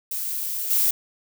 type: noise with level steps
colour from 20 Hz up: violet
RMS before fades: -28 / -20 dBFS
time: 0.11-0.91 s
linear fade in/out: 5 ms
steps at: 0.7 s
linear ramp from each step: 10 ms
effects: none